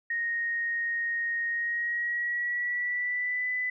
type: tone with pitch glide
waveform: sine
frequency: 1864.7 to 1998.5 Hz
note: A#6 to B6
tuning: 0 to +20 cents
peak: -27 dBFS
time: 0.1-3.7 s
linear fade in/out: 5 ms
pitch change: +120 cents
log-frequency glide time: 1.48-3.49 s
effects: none